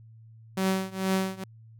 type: tone with tremolo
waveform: sawtooth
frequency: 190 Hz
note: F#3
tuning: 46 cents sharp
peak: -18 dBFS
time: 0.57-1.44 s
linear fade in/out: 5 ms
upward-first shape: triangle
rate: 2.2 Hz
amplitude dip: 95%
effects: added 112 Hz sine -48 dBFS peak until 1.79 s